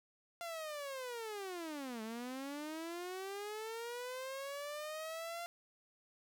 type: linear two-way sweep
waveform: sawtooth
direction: down then up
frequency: 693 to 215.8 to 693 Hz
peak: -38 dBFS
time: 0.41-5.46 s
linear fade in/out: 0 ms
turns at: 2.02 s
effects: none